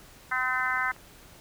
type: harmonic tone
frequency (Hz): 255.9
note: C4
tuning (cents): -38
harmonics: 3 / 4 / 5 / 6 / 7 / 8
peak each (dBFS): -37 / -33 / -32 / -29 / -33 / -33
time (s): 0.31-0.92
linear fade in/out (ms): 10
type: clicks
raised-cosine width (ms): 0.5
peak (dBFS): -33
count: 9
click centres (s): 0.6 / 0.663 / 0.701 / 0.741 / 0.775 / 0.814 / 0.851 / 0.92 / 0.964
effects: pink hiss -52 dBFS RMS until 1.4 s